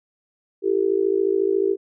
sine tone with amplitude modulation, 392 Hz, G4, in tune, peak -13 dBFS, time 0.62-1.77 s, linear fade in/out 50 ms, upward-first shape sine, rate 54.1 Hz, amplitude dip 95%, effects none

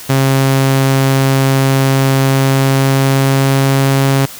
sawtooth tone with pitch glide, 134.8 to 136.21 Hz, C#3 to C#3, -48 to -30 cents, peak -5 dBFS, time 0.09-4.26 s, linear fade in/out 10 ms, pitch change +18 cents, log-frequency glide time 2.21-4.02 s, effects white hiss -31 dBFS RMS until 4.39 s

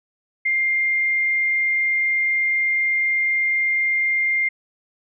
sine tone, 2108 Hz, C7, 12 cents sharp, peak -17 dBFS, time 0.45-4.49 s, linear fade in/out 10 ms, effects none

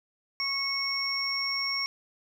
sine tone cluster, 1106 / 2193 / 5520 Hz, C#6 / C#7 / F8, -4 / -19 / -21 cents, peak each -38 / -32 / -29 dBFS, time 0.4-1.86 s, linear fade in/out 0 ms, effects 9-bit

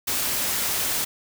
white noise, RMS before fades -25 dBFS, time 0.07-1.05 s, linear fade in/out 10 ms, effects none

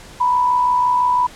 sine tone pair together, 921.9 / 987.8 Hz, A#5 / B5, -19 / 0 cents, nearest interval minor second, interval 119 cents, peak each -25 / -13 dBFS, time 0.2-1.27 s, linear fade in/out 10 ms, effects pink hiss -40 dBFS RMS until 1.35 s + low-pass 9000 Hz 12 dB/octave

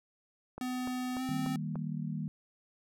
click train, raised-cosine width 1 ms, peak -28 dBFS, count 5, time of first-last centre 0.58-1.756 s, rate 3.4 Hz
square tone with pitch glide, 252.2 to 259 Hz, B3 to C4, +36 to -17 cents, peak -34 dBFS, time 0.61-1.56 s, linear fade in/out 2 ms, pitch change +47 cents, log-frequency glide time 1.16-1.22 s
sine chord, Eb major, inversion none, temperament equal with one note detuned, 155.56 / 195.09 / 233.1 Hz, Eb3 / G3 / Bb3, 0 / -8 / 0 cents, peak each -36 / -39 / -40 dBFS, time 1.29-2.28 s, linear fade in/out 0 ms
effects none

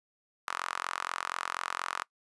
sawtooth tone with high-pass filter, 44.19 Hz, F1, 21 cents sharp, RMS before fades -36 dBFS, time 0.47-2.04 s, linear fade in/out 10 ms, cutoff 1200 Hz, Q 3.6, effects noise-tail reverb RT60 0.1 s tail -23 dB re dry + resampled to 24000 Hz

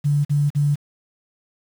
sine tone bursts, 145.1 Hz, D3, 21 cents flat, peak -15 dBFS, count 3, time 0.04-0.758 s, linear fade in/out 20 ms, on 210 ms, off 44 ms, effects 7-bit

